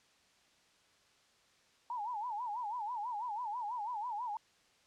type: tone with vibrato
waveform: sine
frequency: 904 Hz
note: A5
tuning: 47 cents sharp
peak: -36 dBFS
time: 1.9-4.37 s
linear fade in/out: 2 ms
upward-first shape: sine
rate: 6.1 Hz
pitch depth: 180 cents each way
effects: white hiss -68 dBFS RMS until 4.86 s + low-pass 6000 Hz 12 dB/octave